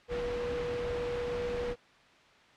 sine tone in noise, 484 Hz, B4, 35 cents flat, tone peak -32 dBFS, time 0.08-1.76 s, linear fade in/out 50 ms, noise pink, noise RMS -39 dBFS, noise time 0.08-1.76 s, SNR +4 dB, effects white hiss -59 dBFS RMS until 2.56 s + low-pass 3000 Hz 12 dB/octave

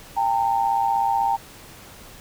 sine tone pair together, 796 / 912.1 Hz, G5 / A#5, +26 / -38 cents, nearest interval major second, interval 236 cents, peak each -21 dBFS, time 0.16-1.37 s, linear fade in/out 20 ms, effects pink hiss -44 dBFS RMS until 2.2 s

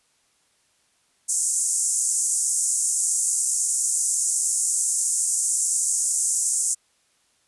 pink band-pass noise, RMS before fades -23 dBFS, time 1.28-6.75 s, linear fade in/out 20 ms, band 6700 to 9900 Hz, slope 48 dB/octave, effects white hiss -65 dBFS RMS until 7.47 s + resampled to 24000 Hz

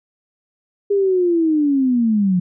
sine linear sweep, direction down, 408.3 to 174.61 Hz, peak -13 dBFS, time 0.9-2.4 s, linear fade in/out 10 ms, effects none

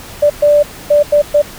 sine tone bursts at uneven times, 587.3 Hz, D5, in tune, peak -5 dBFS, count 5, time 0.22-0.3 / 0.42-0.63 / 0.9-1.03 / 1.12-1.22 / 1.34-1.42 s, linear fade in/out 10 ms, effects pink hiss -32 dBFS RMS until 1.58 s

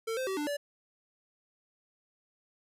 square tone with pitch steps, 450.8 / 519 / 382.6 / 295.8 / 577 Hz, A4 / C5 / G4 / D4 / D5, +42 / -14 / -42 / +13 / -31 cents, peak -32 dBFS, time 0.07-0.57 s, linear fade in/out 10 ms, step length 100 ms, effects resampled to 32000 Hz

